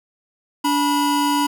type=tone pair together; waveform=square; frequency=288.9 / 975 Hz; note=D4 / B5; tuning=-28 / -23 cents; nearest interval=octave + major sixth; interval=2105 cents; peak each=-20 dBFS; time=0.64-1.47 s; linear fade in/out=10 ms; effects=none